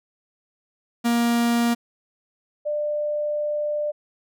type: tone pair in turn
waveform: 45% pulse / sine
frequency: 235.7 / 595.3 Hz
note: A#3 / D5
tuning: +19 / +23 cents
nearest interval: octave + major third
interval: 1604 cents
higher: second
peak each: -18 / -22 dBFS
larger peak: first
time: 1.04-1.75 / 2.65-3.92 s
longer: second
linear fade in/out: 20 ms
effects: none